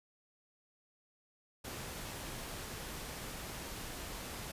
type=noise; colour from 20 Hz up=pink; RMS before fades=-44 dBFS; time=1.64-4.52 s; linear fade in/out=10 ms; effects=resampled to 32000 Hz